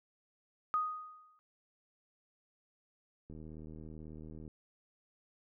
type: tone with exponential decay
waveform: sine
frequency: 1244.5 Hz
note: D#6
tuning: in tune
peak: -27 dBFS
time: 0.74-1.39 s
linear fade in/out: 0 ms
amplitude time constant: 140 ms
type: click train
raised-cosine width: 3 ms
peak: -37 dBFS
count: 93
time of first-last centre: 3.3-4.478 s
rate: 78.1 Hz
effects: none